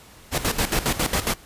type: noise with tremolo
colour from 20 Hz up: pink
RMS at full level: -21 dBFS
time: 0.31-1.36 s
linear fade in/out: 50 ms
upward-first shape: square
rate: 7.3 Hz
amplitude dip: 75%
effects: pink hiss -48 dBFS RMS until 1.45 s + resampled to 32000 Hz